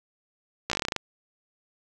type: slowing click train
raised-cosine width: 0.2 ms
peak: -9 dBFS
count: 11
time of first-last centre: 0.7-0.963 s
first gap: 15 ms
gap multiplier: 1.12
effects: none